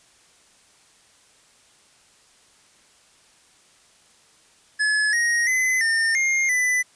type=tone with pitch steps; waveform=square; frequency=1707 / 1877 / 2031 / 1813 / 2124 / 1996 Hz; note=G#6 / A#6 / B6 / A#6 / C7 / B6; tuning=+47 / +11 / +48 / -49 / +25 / +18 cents; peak=-19 dBFS; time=4.79-6.83 s; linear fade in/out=20 ms; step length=340 ms; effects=white hiss -56 dBFS RMS until 6.95 s + resampled to 22050 Hz